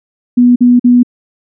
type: tone bursts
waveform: sine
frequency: 244.7 Hz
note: B3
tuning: 16 cents flat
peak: -3 dBFS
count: 3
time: 0.37-1.032 s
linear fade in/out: 10 ms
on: 190 ms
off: 46 ms
effects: none